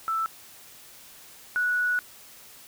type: tone pair in turn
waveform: sine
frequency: 1323 / 1470.1 Hz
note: E6 / F#6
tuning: +6 / -12 cents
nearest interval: major second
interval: 182 cents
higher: second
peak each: -24 / -22 dBFS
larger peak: second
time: 0.08-0.26 / 1.56-1.99 s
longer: second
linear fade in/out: 0 ms
effects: white hiss -49 dBFS RMS until 2.67 s